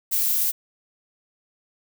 violet noise, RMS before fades -22 dBFS, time 0.11-0.52 s, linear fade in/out 20 ms, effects none

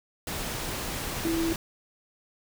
sine tone in noise, 329.6 Hz, E4, in tune, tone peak -25 dBFS, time 1.25-1.53 s, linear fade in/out 2 ms, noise pink, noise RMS -33 dBFS, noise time 0.27-1.56 s, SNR +5 dB, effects none

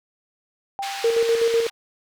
sine tone with exponential decay, 789 Hz, G5, 11 cents sharp, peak -24 dBFS, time 0.79-1.71 s, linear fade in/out 0 ms, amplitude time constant 200 ms
white band-pass noise, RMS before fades -33 dBFS, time 0.82-1.7 s, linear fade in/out 10 ms, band 1200 to 3900 Hz, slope 12 dB/octave
sine tone with tremolo, 461.1 Hz, A#4, 19 cents flat, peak -15 dBFS, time 1.04-1.67 s, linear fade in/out 5 ms, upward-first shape square, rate 8 Hz, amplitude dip 45%
effects none

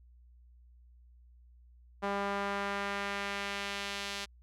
sawtooth tone with band-pass filter sweep, 200 Hz, G3, 35 cents sharp, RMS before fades -36 dBFS, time 2.02-4.26 s, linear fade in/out 20 ms, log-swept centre 930 to 3900 Hz, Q 0.97, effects added 60 Hz sine -56 dBFS peak until 4.42 s

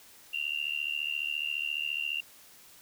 sine tone with amplitude modulation, 2777 Hz, F7, 10 cents flat, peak -26 dBFS, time 0.33-2.21 s, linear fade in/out 10 ms, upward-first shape sine, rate 74.5 Hz, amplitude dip 95%, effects white hiss -55 dBFS RMS until 2.81 s

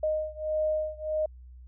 sine beating tone pair, 618 / 619.6 Hz, D#5 / D#5, -12 / -7 cents, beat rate 1.6 Hz, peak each -29 / -30 dBFS, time 0.03-1.26 s, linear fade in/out 5 ms, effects added 62 Hz sine -45 dBFS peak until 1.67 s

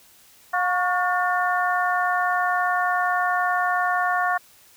harmonic tone with a mistuned harmonic, 358.9 Hz, F4, 47 cents sharp, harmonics 2 / 3 / 4 / 5, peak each -23 / -25 / -26 / -27 dBFS, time 0.53-4.38 s, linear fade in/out 10 ms, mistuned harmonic 3, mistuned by +56 cents, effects white hiss -53 dBFS RMS until 4.76 s

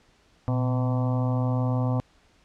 harmonic tone with a mistuned harmonic, 127.3 Hz, C3, 47 cents flat, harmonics 1 / 2 / 4 / 5 / 6 / 7 / 8 / 9, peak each -23 / -29 / -35 / -37 / -39 / -40 / -41 / -42 dBFS, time 0.48-2 s, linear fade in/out 0 ms, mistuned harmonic 1, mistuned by -89 cents, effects pink hiss -61 dBFS RMS until 2.44 s + low-pass 6000 Hz 12 dB/octave

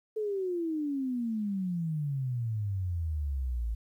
sine exponential sweep, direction down, 440 to 54.1 Hz, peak -29 dBFS, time 0.16-3.75 s, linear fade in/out 10 ms, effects 11-bit

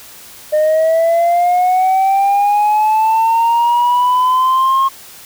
sine linear sweep, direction up, 606 to 1080 Hz, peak -7 dBFS, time 0.52-4.89 s, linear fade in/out 20 ms, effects tanh soft clip ceiling -8 dBFS + white hiss -37 dBFS RMS until 5.25 s

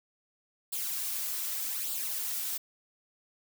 blue noise with flanger, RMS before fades -34 dBFS, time 0.72-2.58 s, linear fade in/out 10 ms, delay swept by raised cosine 0.24 to 4.04 ms, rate 0.84 Hz, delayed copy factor +0.6, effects none

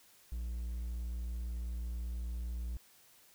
triangle tone, 59 Hz, A#1, 22 cents sharp, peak -34 dBFS, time 0.32-2.77 s, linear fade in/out 0 ms, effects white hiss -63 dBFS RMS until 3.34 s

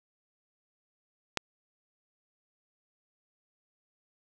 click, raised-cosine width 0.2 ms, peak -10 dBFS, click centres 1.373 s, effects none

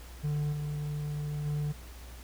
triangle tone with level steps, 148.1 Hz, D3, 15 cents sharp, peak -26 / -30 / -27 dBFS, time 0.23-1.73 s, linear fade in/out 20 ms, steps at 0.52 / 1.45 s, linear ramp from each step 10 ms, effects added 60 Hz sine -45 dBFS peak until 2.23 s + pink hiss -52 dBFS RMS until 2.23 s

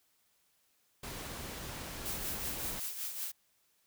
pink noise, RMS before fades -43 dBFS, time 1.03-2.8 s, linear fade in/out 5 ms
blue noise with tremolo, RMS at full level -37 dBFS, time 2.05-3.32 s, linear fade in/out 10 ms, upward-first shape triangle, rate 5.3 Hz, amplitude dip 60%
effects white hiss -73 dBFS RMS until 3.86 s

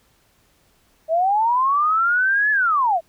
sine linear two-way sweep, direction up then down, 622.3 to 1733 to 622.3 Hz, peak -15 dBFS, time 1.08-3.01 s, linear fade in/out 50 ms, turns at 2.51 s, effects pink hiss -60 dBFS RMS until 3.08 s

